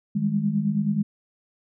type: tone cluster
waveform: sine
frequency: 156.3 / 198.1 / 207.5 Hz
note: D#3 / G3 / G#3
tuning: +8 / +18 / -1 cents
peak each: -27 / -27 / -23 dBFS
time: 0.15-1.03 s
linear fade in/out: 10 ms
effects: none